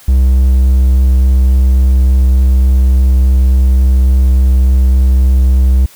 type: tone with vibrato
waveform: triangle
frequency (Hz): 64.6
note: C2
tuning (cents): -21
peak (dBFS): -3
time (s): 0.08-5.86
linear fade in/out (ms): 5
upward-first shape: sine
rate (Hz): 3.5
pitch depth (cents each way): 8
effects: white hiss -40 dBFS RMS until 5.95 s